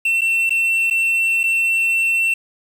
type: tone with dropouts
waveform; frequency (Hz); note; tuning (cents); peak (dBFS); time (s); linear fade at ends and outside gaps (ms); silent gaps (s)
triangle; 2698; E7; +40; -13; 0.05-2.34; 5; 0.21-0.216 / 0.495-0.505 / 0.901-0.908 / 1.433-1.437
effects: 7-bit